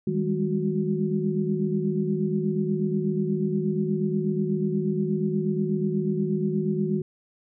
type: tone cluster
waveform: sine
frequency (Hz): 158.6 / 197.9 / 206.2 / 368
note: D#3 / G3 / G#3 / F#4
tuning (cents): +33 / +17 / -12 / -9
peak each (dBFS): -28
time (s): 0.07-7.02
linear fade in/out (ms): 5
effects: none